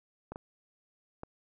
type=clicks; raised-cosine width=1 ms; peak=-26 dBFS; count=3; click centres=0.32 / 0.359 / 1.234 s; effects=none